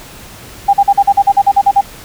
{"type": "tone bursts", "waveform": "sine", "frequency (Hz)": 800, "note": "G5", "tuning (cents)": 35, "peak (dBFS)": -4, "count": 12, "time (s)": [0.68, 1.812], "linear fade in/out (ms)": 10, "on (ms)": 54, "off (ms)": 44, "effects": ["pink hiss -34 dBFS RMS until 2.04 s"]}